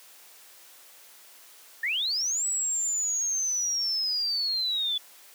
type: linear two-way sweep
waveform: sine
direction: up then down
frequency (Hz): 1741 to 7902 to 3431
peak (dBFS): -25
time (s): 1.83-4.98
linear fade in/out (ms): 5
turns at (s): 2.47
effects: white hiss -52 dBFS RMS until 5.34 s + high-pass 400 Hz 12 dB/octave